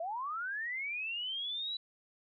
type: linear sweep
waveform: sine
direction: up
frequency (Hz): 636 to 3970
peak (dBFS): -35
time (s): 0-1.77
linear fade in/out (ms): 5
effects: none